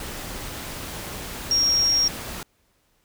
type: tone in noise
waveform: sine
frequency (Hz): 5588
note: F8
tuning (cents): 0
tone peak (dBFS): -17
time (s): 1.51-2.08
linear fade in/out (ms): 2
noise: pink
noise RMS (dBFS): -34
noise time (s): 0-2.43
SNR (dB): +14
effects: pink hiss -66 dBFS RMS until 3.04 s